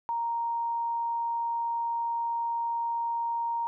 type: tone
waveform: sine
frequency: 932.3 Hz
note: A#5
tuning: in tune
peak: -27 dBFS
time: 0.09-3.67 s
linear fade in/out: 0 ms
effects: none